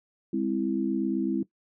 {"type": "chord", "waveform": "sine", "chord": "Ab augmented", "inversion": "none", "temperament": "equal with one note detuned", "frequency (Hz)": [203.3, 261.6, 329.6], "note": ["Ab3", "C4", "E4"], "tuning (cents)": [-37, 0, 0], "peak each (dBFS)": [-30, -29, -28], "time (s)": [0.33, 1.43], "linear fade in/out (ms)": 5, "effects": ["noise-tail reverb RT60 0.1 s tail -18 dB re dry"]}